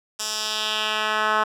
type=tone with band-pass filter sweep; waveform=10% pulse; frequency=215.1 Hz; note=A3; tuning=39 cents flat; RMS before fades=-24 dBFS; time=0.19-1.44 s; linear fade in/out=10 ms; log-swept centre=6600 to 1300 Hz; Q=1.7; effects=none